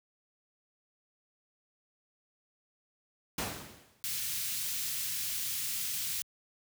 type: noise with exponential decay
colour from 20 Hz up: pink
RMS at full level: -31 dBFS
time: 3.38-4.03 s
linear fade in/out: 5 ms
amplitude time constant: 140 ms
type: band-stop noise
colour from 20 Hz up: white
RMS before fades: -35 dBFS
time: 4.04-6.22 s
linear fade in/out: 0 ms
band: 130 to 2400 Hz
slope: 12 dB/octave
effects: high-pass 80 Hz 12 dB/octave